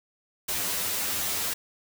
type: noise with comb filter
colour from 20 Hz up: white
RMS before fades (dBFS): -29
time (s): 0.48-1.54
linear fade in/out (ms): 10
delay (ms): 10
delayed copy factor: +0.8
effects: none